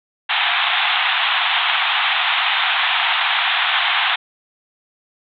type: band-pass noise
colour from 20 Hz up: white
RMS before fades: -18 dBFS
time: 0.29-4.16 s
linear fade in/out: 10 ms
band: 700 to 3700 Hz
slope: 96 dB/octave
effects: none